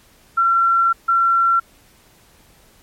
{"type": "tone bursts at uneven times", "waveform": "sine", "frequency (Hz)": 1360, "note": "F6", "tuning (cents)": -46, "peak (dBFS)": -12, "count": 2, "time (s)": [[0.37, 0.93], [1.08, 1.6]], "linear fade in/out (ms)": 10, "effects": ["pink hiss -52 dBFS RMS until 2.82 s", "MP3 64 kbps"]}